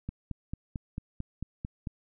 click train, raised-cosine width 5 ms, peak -22 dBFS, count 9, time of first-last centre 0.09-1.872 s, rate 4.49 Hz, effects none

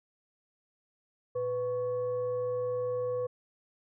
sine tone with frequency modulation, 497.4 Hz, B4, 12 cents sharp, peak -29 dBFS, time 1.35-3.27 s, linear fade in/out 10 ms, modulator 613 Hz, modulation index 0.35, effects none

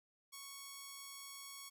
5% pulse tone, 1108.7 Hz, C#6, in tune, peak -37 dBFS, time 0.32-1.7 s, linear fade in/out 20 ms, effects none

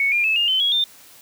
sine tone with pitch steps, 2217 / 2404 / 2606 / 2826 / 3064 / 3322 / 3602 Hz, C#7 / D7 / E7 / F7 / G7 / G#7 / A7, 0 / +40 / -20 / +20 / -40 / 0 / +40 cents, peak -16 dBFS, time 0-0.84 s, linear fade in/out 2 ms, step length 120 ms, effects white hiss -47 dBFS RMS until 1.21 s + high-pass 80 Hz 12 dB/octave

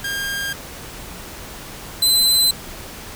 sawtooth tone pair in turn, 1609 / 4046 Hz, G6 / B7, +45 / +41 cents, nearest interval octave + major third, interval 1596 cents, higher second, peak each -19 / -10 dBFS, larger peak second, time 0.04-0.53 / 2.02-2.51 s, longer neither, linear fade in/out 5 ms, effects pink hiss -35 dBFS RMS until 3.15 s

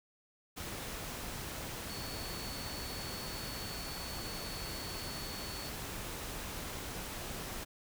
sine tone in noise, 4435 Hz, C#8, in tune, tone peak -46 dBFS, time 1.88-5.7 s, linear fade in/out 20 ms, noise pink, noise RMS -42 dBFS, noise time 0.56-7.65 s, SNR -7 dB, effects none

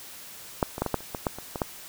clicks, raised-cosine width 1 ms, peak -7 / -19 / -10 / -13 / -9 / -29 / -16 / -10 / -23 / -17 / -10 dBFS, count 11, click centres 0.628 / 0.781 / 0.82 / 0.863 / 0.943 / 1.006 / 1.148 / 1.268 / 1.386 / 1.558 / 1.618 s, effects white hiss -44 dBFS RMS until 1.88 s

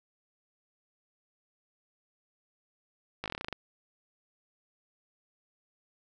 slowing click train, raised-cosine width 0.3 ms, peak -19 dBFS, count 11, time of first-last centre 3.24-3.527 s, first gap 18 ms, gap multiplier 1.1, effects none

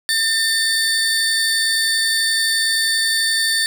30% pulse tone pair together, 1797 / 4528 Hz, A6 / C#8, +36 / +36 cents, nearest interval octave + major third, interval 1600 cents, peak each -16 dBFS, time 0.09-3.66 s, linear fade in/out 0 ms, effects none

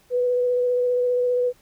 sine tone with vibrato, 493.9 Hz, B4, in tune, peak -18 dBFS, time 0.1-1.53 s, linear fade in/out 50 ms, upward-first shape square, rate 15 Hz, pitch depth 10 cents each way, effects pink hiss -58 dBFS RMS until 1.61 s

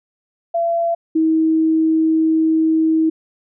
sine tone pair in turn, 677 / 319.5 Hz, E5 / D#4, +46 / +46 cents, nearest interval octave + minor second, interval 1300 cents, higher first, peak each -15 / -12 dBFS, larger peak second, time 0.54-0.95 / 1.15-3.1 s, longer second, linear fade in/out 10 ms, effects none

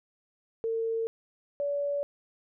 sine tone pair in turn, 452.8 / 572 Hz, A4 / D5, +50 / -46 cents, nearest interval major third, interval 404 cents, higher second, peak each -27 dBFS, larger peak neither, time 0.64-1.07 / 1.6-2.03 s, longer neither, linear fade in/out 0 ms, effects none

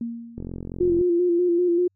sine tone with exponential decay, 233.1 Hz, A#3, in tune, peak -24 dBFS, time 0.01-0.8 s, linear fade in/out 2 ms, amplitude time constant 170 ms
click train, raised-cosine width 3 ms, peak -20 dBFS, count 29, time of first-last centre 0.38-1.012 s, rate 44.3 Hz
sine tone with vibrato, 350 Hz, F4, 4 cents sharp, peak -17 dBFS, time 0.8-1.88 s, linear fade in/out 10 ms, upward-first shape square, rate 5.1 Hz, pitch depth 35 cents each way
effects added 97 Hz sine -69 dBFS peak until 1.95 s

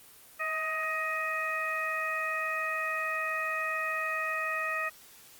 harmonic tone with a mistuned harmonic, 627 Hz, D#5, 13 cents sharp, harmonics 1 / 2 / 3 / 4, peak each -39 / -34 / -33 / -36 dBFS, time 0.39-4.9 s, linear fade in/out 20 ms, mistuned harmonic 1, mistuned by +34 cents, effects white hiss -54 dBFS RMS until 5.39 s + Opus 24 kbps

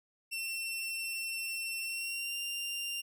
sawtooth tone with pitch glide, 2703 to 2787 Hz, E7 to F7, +43 to -4 cents, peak -32 dBFS, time 0.31-3.02 s, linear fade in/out 20 ms, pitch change +53 cents, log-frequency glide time 1.84-2.37 s, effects none

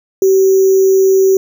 sine tone with sample-and-hold, 382.6 Hz, G4, 42 cents flat, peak -6 dBFS, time 0.22-1.37 s, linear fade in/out 2 ms, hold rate 6300 Hz, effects none

